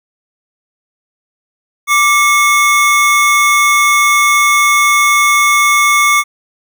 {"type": "tone pair together", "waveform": "square", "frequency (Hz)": [1174.7, 2184], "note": ["D6", "C#7"], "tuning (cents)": [0, -26], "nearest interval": "major seventh", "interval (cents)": 1074, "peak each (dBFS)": -11, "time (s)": [1.87, 6.24], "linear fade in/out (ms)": 50, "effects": []}